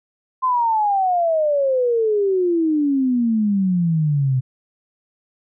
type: exponential sweep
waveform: sine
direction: down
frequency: 1046.5 to 126.3 Hz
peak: -15 dBFS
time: 0.42-4.41 s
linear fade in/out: 20 ms
effects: none